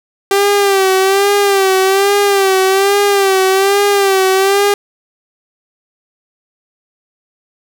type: tone with vibrato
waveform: sawtooth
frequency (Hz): 392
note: G4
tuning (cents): 0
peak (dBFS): -5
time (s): 0.31-4.74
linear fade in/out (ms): 2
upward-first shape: sine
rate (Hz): 1.2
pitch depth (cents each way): 62
effects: none